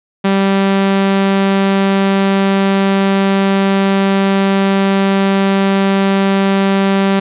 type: tone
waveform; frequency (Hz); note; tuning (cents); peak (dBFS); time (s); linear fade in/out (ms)
sawtooth; 195.3; G3; -6; -6; 0.24-7.2; 10
effects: resampled to 8000 Hz + 7-bit